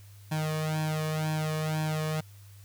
sawtooth tone with flanger, 155.56 Hz, D#3, in tune, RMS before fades -30 dBFS, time 0.31-2.21 s, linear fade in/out 10 ms, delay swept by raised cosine 1.2 to 1.74 ms, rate 2 Hz, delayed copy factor +1, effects added 100 Hz sine -48 dBFS peak until 2.64 s + white hiss -59 dBFS RMS until 2.64 s

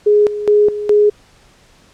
sine tone with tremolo, 416.8 Hz, G#4, 6 cents sharp, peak -7 dBFS, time 0.06-1.1 s, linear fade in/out 10 ms, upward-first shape square, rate 2.4 Hz, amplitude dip 75%, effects pink hiss -49 dBFS RMS until 1.93 s + low-pass 8000 Hz 12 dB/octave

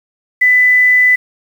sine tone with quantisation, 1997 Hz, B6, 19 cents sharp, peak -6 dBFS, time 0.41-1.16 s, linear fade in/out 10 ms, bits 6, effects none

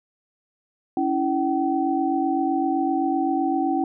sine tone cluster, 280.6 / 328.4 / 763 Hz, C#4 / E4 / G5, +21 / -6 / -47 cents, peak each -24 dBFS, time 0.97-3.84 s, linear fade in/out 2 ms, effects none

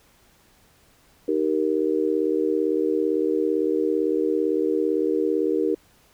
sine chord, Eb major, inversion none, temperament just, 311.1 / 388.9 / 466.7 Hz, Eb4 / G4 / Bb4, 0 / -14 / +2 cents, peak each -24 dBFS, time 1.28-5.75 s, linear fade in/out 5 ms, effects pink hiss -58 dBFS RMS until 6.13 s

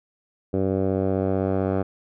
10% pulse tone with low-pass filter sweep, 95.7 Hz, G2, 41 cents flat, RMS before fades -23 dBFS, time 0.53-1.83 s, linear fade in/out 10 ms, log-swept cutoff 490 to 900 Hz, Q 1.4, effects none

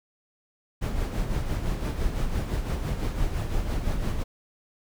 brown noise with tremolo, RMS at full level -25 dBFS, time 0.81-4.24 s, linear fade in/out 20 ms, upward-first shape sine, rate 5.9 Hz, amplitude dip 50%, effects none

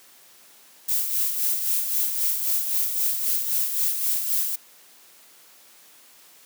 violet noise with tremolo, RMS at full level -22 dBFS, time 0.88-4.56 s, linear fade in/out 10 ms, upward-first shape sine, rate 3.8 Hz, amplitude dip 50%, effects white hiss -52 dBFS RMS until 6.45 s + high-pass 200 Hz 12 dB/octave

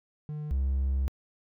triangle tone pair in turn, 150.6 / 67.08 Hz, D3 / C2, +44 / +44 cents, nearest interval octave + major second, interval 1400 cents, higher first, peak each -31 / -22 dBFS, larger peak second, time 0.29-0.51 / 0.51-1.08 s, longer second, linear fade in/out 0 ms, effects tanh soft clip ceiling -18 dBFS

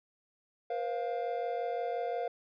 triangle chord, Bb suspended second, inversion none, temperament equal with one note detuned, 477.6 / 523.3 / 698.5 Hz, Bb4 / C5 / F5, +42 / 0 / 0 cents, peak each -34 / -37 / -33 dBFS, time 0.7-2.28 s, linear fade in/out 5 ms, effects resampled to 11025 Hz

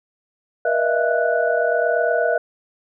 sine tone cluster, 478.3 / 608 / 636 / 677 / 1478 Hz, A#4 / D#5 / D#5 / E5 / F#6, +44 / -40 / +38 / +46 / -2 cents, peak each -22 / -26 / -22 / -21 / -24 dBFS, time 0.65-2.38 s, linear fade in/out 5 ms, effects none

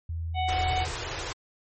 sine tone, 82.5 Hz, E2, 2 cents sharp, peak -29 dBFS, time 0.09-0.88 s, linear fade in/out 5 ms
harmonic tone, 743 Hz, F#5, 7 cents sharp, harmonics 1 / 3 / 4 / 5, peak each -26 / -36 / -38 / -40 dBFS, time 0.34-0.87 s, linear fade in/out 50 ms
pink band-stop noise, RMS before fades -33 dBFS, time 0.48-1.33 s, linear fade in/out 10 ms, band 140 to 320 Hz, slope 48 dB/octave
effects MP3 32 kbps

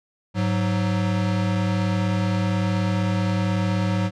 square tone pair together, 103.83 / 185 Hz, G#2 / F#3, 0 / 0 cents, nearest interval minor seventh, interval 1000 cents, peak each -23 / -24 dBFS, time 0.34-4.11 s, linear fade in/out 50 ms, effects low-pass 5000 Hz 12 dB/octave

